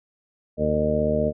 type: harmonic tone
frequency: 76 Hz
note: D#2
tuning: 40 cents flat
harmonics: 1 / 2 / 3 / 4 / 5 / 6 / 7 / 8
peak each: -30 / -29 / -26 / -34 / -34 / -26 / -35 / -23 dBFS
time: 0.57-1.33 s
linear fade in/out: 50 ms
effects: none